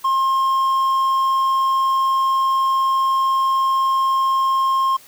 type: tone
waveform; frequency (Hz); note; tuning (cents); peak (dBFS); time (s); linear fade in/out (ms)
triangle; 1066; C6; +32; -13; 0.04-4.97; 10
effects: white hiss -46 dBFS RMS until 5.07 s